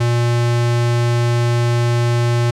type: tone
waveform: square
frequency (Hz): 119.2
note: A#2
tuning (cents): +39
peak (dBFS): -14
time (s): 0-2.51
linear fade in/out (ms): 10
effects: low-pass 8000 Hz 12 dB/octave